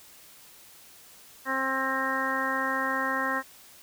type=harmonic tone; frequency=265.4 Hz; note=C4; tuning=25 cents sharp; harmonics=1 / 2 / 3 / 4 / 5 / 6 / 7; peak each=-35 / -35 / -37 / -31 / -35 / -33 / -31 dBFS; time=1.45-3.43 s; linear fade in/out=50 ms; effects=white hiss -52 dBFS RMS until 3.82 s